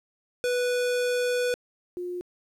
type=tone pair in turn; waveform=square / sine; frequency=492.7 / 356.6 Hz; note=B4 / F4; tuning=-4 / +36 cents; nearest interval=tritone; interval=560 cents; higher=first; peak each=-24 / -30 dBFS; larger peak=first; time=0.44-1.54 / 1.97-2.21 s; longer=first; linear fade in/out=0 ms; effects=low-pass 11000 Hz 12 dB/octave + 10-bit